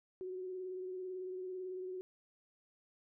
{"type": "tone with vibrato", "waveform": "sine", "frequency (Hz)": 370, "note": "F#4", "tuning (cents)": 0, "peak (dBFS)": -40, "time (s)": [0.21, 2.01], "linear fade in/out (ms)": 0, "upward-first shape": "triangle", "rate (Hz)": 18, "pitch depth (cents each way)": 34, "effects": []}